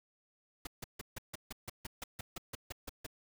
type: noise bursts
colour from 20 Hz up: pink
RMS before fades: -42 dBFS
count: 15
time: 0.65-3.065 s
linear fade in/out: 5 ms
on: 21 ms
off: 150 ms
effects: none